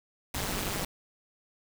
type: noise with amplitude modulation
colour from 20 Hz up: pink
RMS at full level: -29 dBFS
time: 0.34-0.85 s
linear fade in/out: 5 ms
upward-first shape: sine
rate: 196 Hz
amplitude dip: 85%
effects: none